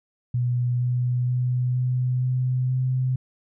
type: tone with pitch steps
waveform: sine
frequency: 122.7 / 123.84 / 124.99 / 126.15 / 127.32 / 128.5 Hz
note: B2 / B2 / B2 / B2 / C3 / C3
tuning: -11 / +5 / +21 / +37 / -47 / -31 cents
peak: -20 dBFS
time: 0.34-3.16 s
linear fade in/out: 5 ms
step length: 470 ms
effects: none